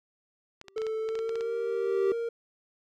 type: clicks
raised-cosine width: 0.2 ms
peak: -25 dBFS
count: 11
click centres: 0.614 / 0.683 / 0.78 / 0.818 / 0.867 / 1.089 / 1.154 / 1.19 / 1.293 / 1.356 / 1.409 s
type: tone with exponential growth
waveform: triangle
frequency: 389.5 Hz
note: G4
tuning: 11 cents flat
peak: -20 dBFS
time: 0.64-2.12 s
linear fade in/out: 2 ms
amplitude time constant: 320 ms
type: tone with pitch glide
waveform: triangle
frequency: 440 to 464.8 Hz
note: A4 to A#4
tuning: 0 to -5 cents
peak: -27 dBFS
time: 0.76-2.29 s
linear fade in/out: 5 ms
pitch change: +95 cents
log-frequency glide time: 1.01-1.55 s
effects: none